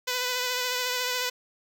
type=tone with vibrato; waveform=5% pulse; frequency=499.2 Hz; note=B4; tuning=19 cents sharp; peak=-15 dBFS; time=0.07-1.3 s; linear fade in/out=10 ms; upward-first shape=sine; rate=14 Hz; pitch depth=23 cents each way; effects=none